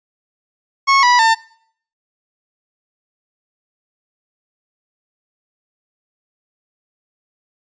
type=tone with pitch steps; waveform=30% pulse; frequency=1097 / 979 / 899 Hz; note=C#6 / B5 / A5; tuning=-18 / -15 / +37 cents; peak=-7 dBFS; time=0.87-1.35 s; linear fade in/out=20 ms; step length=160 ms; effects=noise-tail reverb RT60 0.6 s tail -22 dB re dry + resampled to 16000 Hz